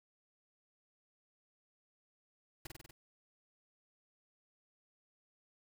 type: noise with echo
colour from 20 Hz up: pink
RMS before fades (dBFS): -45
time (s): 2.65-2.67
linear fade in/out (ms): 5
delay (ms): 48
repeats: 5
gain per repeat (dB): -2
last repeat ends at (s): 2.91
effects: none